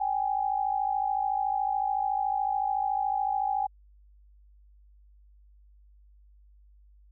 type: tone pair together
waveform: sine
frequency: 776.8 / 830.6 Hz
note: G5 / G#5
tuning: -16 / 0 cents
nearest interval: minor second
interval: 116 cents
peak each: -28 dBFS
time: 0-3.67 s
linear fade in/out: 10 ms
effects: added 50 Hz sine -54 dBFS peak until 7.11 s